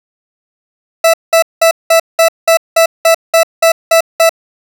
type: tone bursts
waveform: 40% pulse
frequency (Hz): 659.3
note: E5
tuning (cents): 0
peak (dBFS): -4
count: 12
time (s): 1.04-4.294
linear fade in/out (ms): 5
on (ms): 97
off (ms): 190
effects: none